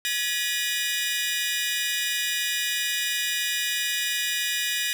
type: tone cluster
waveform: sawtooth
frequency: 1688 / 1932 / 2453 / 2948 / 3691 Hz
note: G#6 / B6 / D#7 / F#7 / A#7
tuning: +28 / -39 / -25 / -7 / -18 cents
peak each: -28 dBFS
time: 0.05-4.93 s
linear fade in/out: 0 ms
effects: none